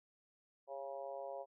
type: harmonic tone with a mistuned harmonic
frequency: 137.6 Hz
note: C#3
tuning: 12 cents flat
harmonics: 3 / 4 / 5 / 6 / 7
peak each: -53 / -45 / -48 / -53 / -54 dBFS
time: 0.67-1.46 s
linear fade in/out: 50 ms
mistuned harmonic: 3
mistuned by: -34 cents
effects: none